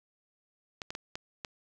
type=clicks; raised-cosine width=0.2 ms; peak=-20 dBFS; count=5; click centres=0.818 / 0.905 / 0.951 / 1.155 / 1.448 s; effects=none